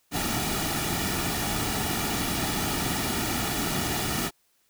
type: noise with comb filter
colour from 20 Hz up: pink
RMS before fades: -28 dBFS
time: 0.11-4.31 s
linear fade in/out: 50 ms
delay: 1.9 ms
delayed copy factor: -0.6
effects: white hiss -68 dBFS RMS until 4.69 s